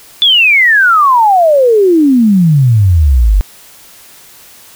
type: exponential sweep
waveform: sine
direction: down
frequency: 3517 to 45.62 Hz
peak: -4 dBFS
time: 0.22-3.41 s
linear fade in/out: 0 ms
effects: white hiss -38 dBFS RMS until 4.75 s